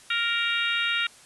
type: harmonic tone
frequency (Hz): 466.2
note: A#4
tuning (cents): 0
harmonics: 3 / 4 / 5 / 6 / 7 / 8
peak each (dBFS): -28 / -32 / -30 / -29 / -35 / -31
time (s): 0.1-1.07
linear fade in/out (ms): 5
effects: white hiss -51 dBFS RMS until 1.25 s + resampled to 24000 Hz